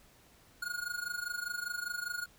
square tone with amplitude modulation, 1439 Hz, F#6, 49 cents flat, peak -33 dBFS, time 0.62-2.26 s, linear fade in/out 5 ms, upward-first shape sine, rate 25 Hz, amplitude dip 80%, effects pink hiss -62 dBFS RMS until 2.38 s

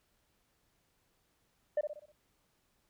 sine tone with echo, 598 Hz, D5, 31 cents sharp, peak -25 dBFS, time 1.77-1.81 s, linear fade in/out 5 ms, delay 62 ms, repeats 5, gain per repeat -7 dB, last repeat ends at 2.12 s, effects tanh soft clip ceiling -25 dBFS + pink hiss -75 dBFS RMS until 2.89 s

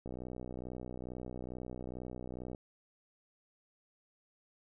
click train, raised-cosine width 2 ms, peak -30 dBFS, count 156, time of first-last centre 0.06-2.548 s, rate 62.3 Hz, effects none

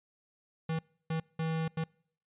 square tone bursts at uneven times, 161.2 Hz, E3, 38 cents flat, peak -31 dBFS, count 4, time 0.69-0.79 / 1.1-1.2 / 1.39-1.68 / 1.77-1.84 s, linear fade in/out 5 ms, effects noise-tail reverb RT60 0.6 s tail -26 dB re dry + resampled to 8000 Hz

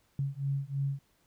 sine beating tone pair, 137.1 / 140.2 Hz, C#3 / C#3, -19 / +20 cents, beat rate 3.1 Hz, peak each -33 / -33 dBFS, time 0.19-0.99 s, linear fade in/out 2 ms, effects pink hiss -70 dBFS RMS until 1.26 s

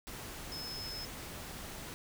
sine tone in noise, 5190 Hz, E8, 28 cents flat, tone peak -41 dBFS, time 0.52-1.05 s, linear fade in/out 0 ms, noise pink, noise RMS -45 dBFS, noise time 0.07-1.94 s, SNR +1 dB, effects none

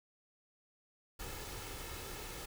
pink noise with comb filter, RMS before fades -45 dBFS, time 1.19-2.46 s, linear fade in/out 10 ms, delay 2.3 ms, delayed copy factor +0.5, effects none

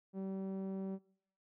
sawtooth tone with low-pass filter, 192.2 Hz, G3, 34 cents flat, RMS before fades -41 dBFS, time 0.13-0.99 s, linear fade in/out 50 ms, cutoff 500 Hz, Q 0.83, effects noise-tail reverb RT60 0.7 s tail -23 dB re dry

